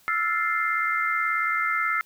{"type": "chord", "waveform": "sine", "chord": "F major seventh", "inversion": "third", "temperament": "equal", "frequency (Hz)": [1318.5, 1396.9, 1760, 2093], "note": ["E6", "F6", "A6", "C7"], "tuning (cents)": [0, 0, 0, 0], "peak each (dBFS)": [-26, -30, -31, -26], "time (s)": [0.08, 2.01], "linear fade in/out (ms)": 0, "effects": ["white hiss -58 dBFS RMS until 2.05 s"]}